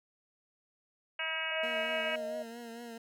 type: harmonic tone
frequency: 320.9 Hz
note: E4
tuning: 46 cents flat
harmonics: 2 / 3 / 4 / 5 / 6 / 7 / 8 / 9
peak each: -44 / -45 / -45 / -39 / -43 / -39 / -40 / -39 dBFS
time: 1.19-2.16 s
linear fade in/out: 5 ms
type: tone with pitch glide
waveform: sine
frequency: 636 to 625.8 Hz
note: D#5 to D#5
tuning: +38 to +10 cents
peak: -35 dBFS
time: 1.51-2.43 s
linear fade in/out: 10 ms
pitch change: -28 cents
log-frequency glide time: 2-2.09 s
type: tone with vibrato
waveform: 20% pulse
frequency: 233.7 Hz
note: A#3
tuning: 5 cents sharp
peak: -38 dBFS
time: 1.63-2.98 s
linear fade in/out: 5 ms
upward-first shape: triangle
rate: 4.4 Hz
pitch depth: 51 cents each way
effects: none